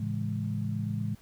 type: chord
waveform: sine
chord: A major seventh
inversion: none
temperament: equal with one note detuned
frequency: 110 / 138.59 / 166.15 / 207.7 Hz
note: A2 / C#3 / E3 / G#3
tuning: 0 / 0 / +14 / 0 cents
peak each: -32 / -37 / -37 / -34 dBFS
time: 0-1.15 s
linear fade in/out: 5 ms
effects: pink hiss -60 dBFS RMS until 1.21 s